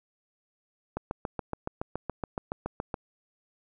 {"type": "click train", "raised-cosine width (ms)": 1, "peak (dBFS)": -17, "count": 15, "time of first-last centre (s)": [0.97, 2.942], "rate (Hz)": 7.1, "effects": []}